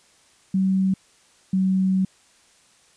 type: tone pair in turn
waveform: sine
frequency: 190.4 / 188.98 Hz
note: F#3 / F#3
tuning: +50 / +37 cents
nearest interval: unison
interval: 13 cents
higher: first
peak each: -17 dBFS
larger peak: neither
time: 0.54-0.94 / 1.53-2.05 s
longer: second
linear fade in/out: 5 ms
effects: white hiss -57 dBFS RMS until 2.96 s + resampled to 22050 Hz